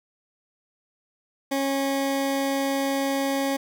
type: tone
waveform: 20% pulse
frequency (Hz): 274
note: C#4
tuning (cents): -20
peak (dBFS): -18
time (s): 1.51-3.57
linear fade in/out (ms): 10
effects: none